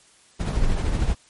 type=noise with tremolo; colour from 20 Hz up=brown; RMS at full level=-19 dBFS; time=0.39-1.15 s; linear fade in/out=20 ms; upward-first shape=triangle; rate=13 Hz; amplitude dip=50%; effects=white hiss -55 dBFS RMS until 1.29 s + MP3 48 kbps